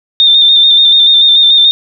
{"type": "tone with vibrato", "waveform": "sine", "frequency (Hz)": 3622, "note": "A7", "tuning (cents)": 49, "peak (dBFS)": -3, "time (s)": [0.2, 1.71], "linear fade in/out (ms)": 0, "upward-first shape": "square", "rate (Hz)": 6.9, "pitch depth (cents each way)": 27, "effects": []}